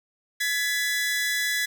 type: tone pair together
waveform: sawtooth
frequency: 1695 / 1988.8 Hz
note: G#6 / B6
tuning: +35 / +12 cents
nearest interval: minor third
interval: 277 cents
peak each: -23 / -23 dBFS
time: 0.4-1.66 s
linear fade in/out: 10 ms
effects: none